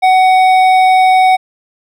sine tone with hard clipping, 748 Hz, F#5, 19 cents sharp, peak -7 dBFS, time 0.02-1.37 s, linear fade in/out 20 ms, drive 9 dB, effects none

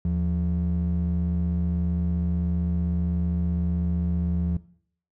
triangle ring-modulated tone, 126.4 Hz, B2, 41 cents sharp, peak -16 dBFS, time 0.05-4.57 s, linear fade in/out 2 ms, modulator 47.8 Hz, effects noise-tail reverb RT60 0.6 s tail -21 dB re dry + tanh soft clip ceiling -15 dBFS

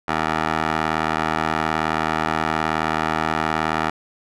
15% pulse tone with band-pass filter, 78.9 Hz, D#2, 25 cents sharp, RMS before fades -22 dBFS, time 0.08-3.9 s, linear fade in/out 5 ms, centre 1200 Hz, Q 1.1, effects none

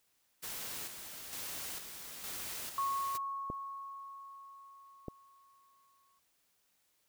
white noise with tremolo, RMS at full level -42 dBFS, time 0.42-3.18 s, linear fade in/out 20 ms, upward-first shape square, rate 1.1 Hz, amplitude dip 45%
sine tone with exponential decay, 1100 Hz, C#6, 14 cents flat, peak -30 dBFS, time 2.78-6.19 s, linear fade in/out 2 ms, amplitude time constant 740 ms
clicks, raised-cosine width 2 ms, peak -26 dBFS, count 2, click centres 3.501 / 5.083 s
effects white hiss -75 dBFS RMS until 7.08 s

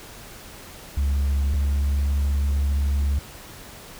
sine tone pair in turn, 69.7 / 70.51 Hz, C#2 / C#2, +10 / +30 cents, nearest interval unison, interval 20 cents, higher second, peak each -16 dBFS, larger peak neither, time 0.97-1.54 / 1.54-3.19 s, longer second, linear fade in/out 5 ms, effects tanh soft clip ceiling -18 dBFS + pink hiss -42 dBFS RMS until 3.99 s

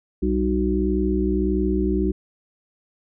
harmonic tone with a mistuned harmonic, 61.6 Hz, B1, 4 cents flat, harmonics 1 / 3 / 5 / 6, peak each -24 / -24 / -24 / -24 dBFS, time 0.22-2.12 s, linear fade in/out 10 ms, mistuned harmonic 3, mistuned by +90 cents, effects none

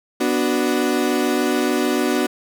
35% pulse chord, B minor, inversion none, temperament equal, 246.9 / 293.7 / 370 Hz, B3 / D4 / F#4, 0 / 0 / 0 cents, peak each -20 dBFS, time 0.2-2.27 s, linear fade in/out 10 ms, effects none

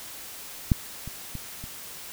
clicks, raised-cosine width 5 ms, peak -6 / -24 / -22 / -26 dBFS, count 4, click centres 0.718 / 1.076 / 1.353 / 1.64 s, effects white hiss -41 dBFS RMS until 2.12 s

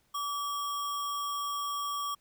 sine tone with sample-and-hold, 1153 Hz, D6, 32 cents flat, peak -31 dBFS, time 0.14-2.15 s, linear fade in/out 10 ms, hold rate 4410 Hz, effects pink hiss -70 dBFS RMS until 2.2 s

